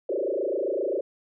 sine tone with frequency modulation, 466.2 Hz, A#4, in tune, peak -24 dBFS, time 0.09-1.01 s, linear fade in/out 5 ms, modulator 27.6 Hz, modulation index 4.2, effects none

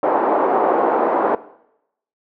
white band-pass noise, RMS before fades -17 dBFS, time 0.03-1.35 s, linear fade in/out 2 ms, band 310 to 940 Hz, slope 24 dB/octave, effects noise-tail reverb RT60 0.8 s tail -18 dB re dry

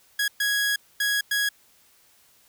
sawtooth tone bursts at uneven times, 1661.2 Hz, G#6, in tune, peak -18 dBFS, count 4, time 0.19-0.28 / 0.4-0.76 / 1-1.21 / 1.31-1.49 s, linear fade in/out 5 ms, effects white hiss -59 dBFS RMS until 2.48 s

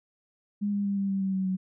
sine tone with pitch steps, 204.7 / 202.1 / 199.56 / 197.04 / 194.55 / 192.1 / 189.67 / 187.28 Hz, G#3 / G#3 / G3 / G3 / G3 / G3 / F#3 / F#3, -25 / -47 / +31 / +9 / -13 / -35 / +43 / +21 cents, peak -25 dBFS, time 0.61-1.57 s, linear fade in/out 20 ms, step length 120 ms, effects none

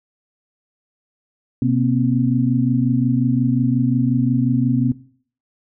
sine tone cluster, 126.9 / 238.4 / 264 Hz, B2 / A#3 / C4, +47 / +39 / +16 cents, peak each -19 dBFS, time 1.62-4.92 s, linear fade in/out 2 ms, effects noise-tail reverb RT60 0.5 s tail -17 dB re dry

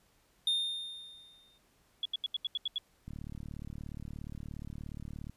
triangle tone with exponential decay, 3643 Hz, A#7, 41 cents flat, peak -24 dBFS, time 0.47-1.58 s, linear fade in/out 2 ms, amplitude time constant 240 ms
sine tone bursts, 3373 Hz, G#7, 26 cents sharp, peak -30 dBFS, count 8, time 2.03-2.782 s, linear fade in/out 2 ms, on 24 ms, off 80 ms
click train, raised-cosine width 5 ms, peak -31 dBFS, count 83, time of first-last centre 3.08-5.296 s, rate 37 Hz
effects pink hiss -69 dBFS RMS until 5.36 s + resampled to 32000 Hz

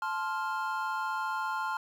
triangle chord, F major, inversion first, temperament just, 873.1 / 1047.7 / 1396.9 Hz, A5 / C6 / F6, -14 / +2 / 0 cents, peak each -33 dBFS, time 0.02-1.77 s, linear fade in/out 2 ms, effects 10-bit

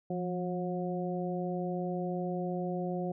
harmonic tone with a mistuned harmonic, 180.5 Hz, F#3, 43 cents flat, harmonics 1 / 2 / 3 / 4, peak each -34 / -37 / -39 / -40 dBFS, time 0.1-3.12 s, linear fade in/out 5 ms, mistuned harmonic 1, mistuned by -52 cents, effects none

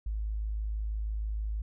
sine tone, 53.1 Hz, G#1, 39 cents sharp, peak -30 dBFS, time 0.06-1.62 s, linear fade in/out 5 ms, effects none

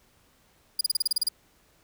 sawtooth tone bursts, 4870 Hz, D#8, 38 cents flat, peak -18 dBFS, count 10, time 0.79-1.287 s, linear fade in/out 5 ms, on 20 ms, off 33 ms, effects pink hiss -63 dBFS RMS until 1.83 s

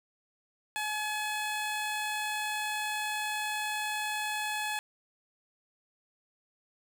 15% pulse tone, 850 Hz, G#5, 40 cents sharp, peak -25 dBFS, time 0.76-4.79 s, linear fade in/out 0 ms, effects none

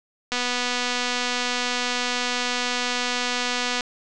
click train, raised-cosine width 0.2 ms, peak -8 dBFS, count 859, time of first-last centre 0.32-3.808 s, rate 246 Hz, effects resampled to 22050 Hz

